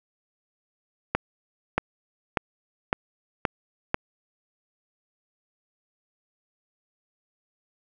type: accelerating click train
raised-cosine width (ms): 0.5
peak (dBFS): -6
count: 6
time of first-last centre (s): 1.15-3.944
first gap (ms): 630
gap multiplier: 0.94
effects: none